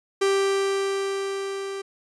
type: tone with level ramp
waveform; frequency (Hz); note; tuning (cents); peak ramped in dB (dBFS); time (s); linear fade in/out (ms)
45% pulse; 392; G4; 0; -18 to -30; 0.21-1.82; 10
effects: resampled to 22050 Hz